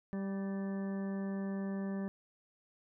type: harmonic tone with a mistuned harmonic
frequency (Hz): 195.6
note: G3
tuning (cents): -4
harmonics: 1 / 2 / 3 / 4 / 5 / 6 / 8 / 9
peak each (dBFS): -35 / -45 / -48 / -56 / -57 / -57 / -62 / -55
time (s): 0.13-2.08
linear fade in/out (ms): 0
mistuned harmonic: 8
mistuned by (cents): -31
effects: none